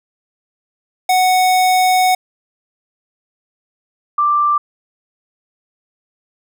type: tone pair in turn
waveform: square / sine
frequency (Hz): 740 / 1178.8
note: F#5 / D6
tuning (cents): 0 / +6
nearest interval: minor sixth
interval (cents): 806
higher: second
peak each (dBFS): -11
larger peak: neither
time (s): 1.09-2.15 / 4.18-4.58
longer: first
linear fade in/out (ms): 5
effects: none